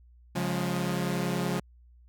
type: chord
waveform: sawtooth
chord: Db major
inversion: none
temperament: equal with one note detuned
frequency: 138.59 / 177.15 / 207.7 Hz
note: Db3 / F3 / Ab3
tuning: 0 / +25 / 0 cents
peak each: -29 / -26 / -30 dBFS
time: 0.35-1.6 s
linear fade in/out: 10 ms
effects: added 60 Hz sine -53 dBFS peak until 2.08 s